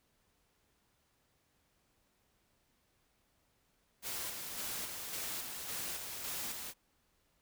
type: noise with tremolo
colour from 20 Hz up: white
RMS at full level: -40 dBFS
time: 4.02-6.74 s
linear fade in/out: 50 ms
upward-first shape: square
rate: 1.8 Hz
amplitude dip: 35%
effects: pink hiss -75 dBFS RMS until 7.41 s